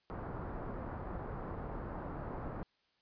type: low-pass noise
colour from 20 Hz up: pink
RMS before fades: -42 dBFS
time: 0.1-2.63 s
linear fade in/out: 0 ms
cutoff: 1300 Hz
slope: 24 dB/octave
effects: white hiss -75 dBFS RMS until 3.01 s + resampled to 11025 Hz